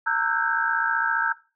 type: tone cluster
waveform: sine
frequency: 914 / 1318 / 1487 / 1561 / 1616 Hz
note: A#5 / E6 / F#6 / G6 / G#6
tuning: -34 / -1 / +8 / -8 / -48 cents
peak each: -27 dBFS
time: 0.06-1.33 s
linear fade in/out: 10 ms
effects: noise-tail reverb RT60 0.3 s tail -19 dB re dry